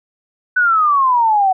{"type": "exponential sweep", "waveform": "sine", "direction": "down", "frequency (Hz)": [1511, 740], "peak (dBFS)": -10, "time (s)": [0.56, 1.53], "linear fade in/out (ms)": 10, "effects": []}